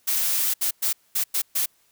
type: noise bursts at uneven times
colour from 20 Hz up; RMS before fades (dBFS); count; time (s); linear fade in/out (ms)
blue; -23; 6; 0.07-0.54 / 0.61-0.71 / 0.82-0.93 / 1.15-1.24 / 1.34-1.42 / 1.55-1.66; 10
effects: white hiss -63 dBFS RMS until 1.91 s